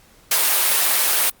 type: high-pass noise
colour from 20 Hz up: white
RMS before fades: -17 dBFS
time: 0.31-1.3 s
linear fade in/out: 5 ms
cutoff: 540 Hz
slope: 12 dB/octave
effects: pink hiss -52 dBFS RMS until 1.4 s + Opus 48 kbps